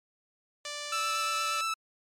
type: tone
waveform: 5% pulse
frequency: 587.3 Hz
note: D5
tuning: in tune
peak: -24 dBFS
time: 0.65-1.61 s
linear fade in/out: 2 ms
type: tone with vibrato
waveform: sawtooth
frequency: 1319 Hz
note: E6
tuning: 1 cent sharp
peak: -25 dBFS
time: 0.92-1.74 s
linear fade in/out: 5 ms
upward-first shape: sine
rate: 8.5 Hz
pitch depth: 13 cents each way
effects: low-pass 10000 Hz 12 dB/octave + MP3 64 kbps